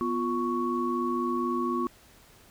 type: tone cluster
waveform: sine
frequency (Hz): 246.1 / 350.2 / 1112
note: B3 / F4 / C#6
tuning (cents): -6 / +5 / +5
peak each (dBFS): -30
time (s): 0.01-1.87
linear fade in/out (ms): 0
effects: pink hiss -56 dBFS RMS until 2.5 s